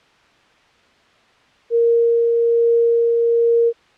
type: tone with tremolo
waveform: sine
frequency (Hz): 466.2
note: A#4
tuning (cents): 0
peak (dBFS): -11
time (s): 1.7-3.73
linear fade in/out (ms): 50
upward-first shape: triangle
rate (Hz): 1.2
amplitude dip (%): 25
effects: white hiss -53 dBFS RMS until 3.97 s + low-pass 3000 Hz 12 dB/octave